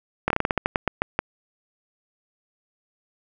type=slowing click train; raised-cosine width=0.5 ms; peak=-5 dBFS; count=13; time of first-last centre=0.28-1.19 s; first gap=23 ms; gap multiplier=1.2; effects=none